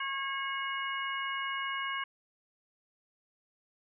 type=harmonic tone with a mistuned harmonic; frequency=545 Hz; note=C#5; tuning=29 cents flat; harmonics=2 / 3 / 4 / 5; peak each=-36 / -38 / -39 / -40 dBFS; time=0-2.04 s; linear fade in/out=5 ms; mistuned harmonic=5; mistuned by=+98 cents; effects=none